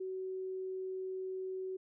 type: tone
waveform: sine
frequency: 375.9 Hz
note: F#4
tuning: 27 cents sharp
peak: -37 dBFS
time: 0-1.77 s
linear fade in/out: 10 ms
effects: none